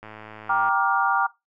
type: click train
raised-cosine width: 0.5 ms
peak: -25 dBFS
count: 72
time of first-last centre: 0.03-0.687 s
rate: 108 Hz
type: chord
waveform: sine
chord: G minor seventh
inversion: none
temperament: just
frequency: 784 / 940.8 / 1176 / 1411.2 Hz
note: G5 / Bb5 / D6 / F6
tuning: 0 / +16 / +2 / +18 cents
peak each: -24 dBFS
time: 0.49-1.27 s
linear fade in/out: 10 ms
effects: noise-tail reverb RT60 0.2 s tail -19 dB re dry